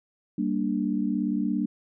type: chord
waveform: sine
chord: G minor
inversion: none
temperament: equal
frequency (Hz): 196 / 233.1 / 293.7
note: G3 / Bb3 / D4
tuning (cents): 0 / 0 / 0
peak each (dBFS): -28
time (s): 0.38-1.66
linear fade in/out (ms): 5
effects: none